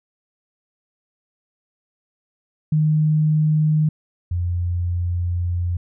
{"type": "tone pair in turn", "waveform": "sine", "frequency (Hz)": [154, 87.71], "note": ["D#3", "F2"], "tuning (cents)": [-17, 8], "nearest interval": "minor seventh", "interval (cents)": 975, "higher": "first", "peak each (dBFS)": [-14, -19], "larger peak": "first", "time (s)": [[2.72, 3.89], [4.31, 5.77]], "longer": "second", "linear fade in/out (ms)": 5, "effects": []}